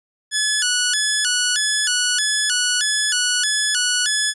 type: tone with vibrato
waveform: 10% pulse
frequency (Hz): 1586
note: G6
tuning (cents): +20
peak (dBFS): -8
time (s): 0.31-4.34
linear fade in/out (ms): 50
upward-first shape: square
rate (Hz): 1.6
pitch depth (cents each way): 130
effects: resampled to 24000 Hz